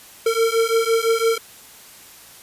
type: beating tone pair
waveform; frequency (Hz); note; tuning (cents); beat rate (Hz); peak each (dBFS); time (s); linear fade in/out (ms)
square; 451.7 / 457.6; A4 / A#4; +45 / -32; 5.9; -20; 0.26-1.38; 5
effects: white hiss -44 dBFS RMS until 2.42 s + resampled to 32000 Hz